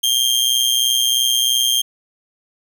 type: tone with amplitude modulation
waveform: sawtooth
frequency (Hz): 3198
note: G7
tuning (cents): +34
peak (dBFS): -8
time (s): 0.03-1.82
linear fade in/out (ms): 10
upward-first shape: sine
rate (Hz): 123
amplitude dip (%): 70
effects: none